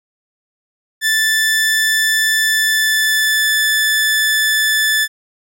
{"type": "tone with pitch glide", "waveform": "sawtooth", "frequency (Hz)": [1759, 1745.8], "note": ["A6", "A6"], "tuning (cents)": [-1, -14], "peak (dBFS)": -9, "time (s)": [1.01, 5.08], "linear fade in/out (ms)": 50, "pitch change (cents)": -13, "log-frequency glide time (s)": [2.36, 3.5], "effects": []}